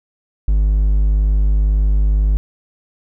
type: tone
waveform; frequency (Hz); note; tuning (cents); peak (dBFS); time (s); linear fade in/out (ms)
triangle; 51; G#1; -31; -9; 0.48-2.37; 0
effects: none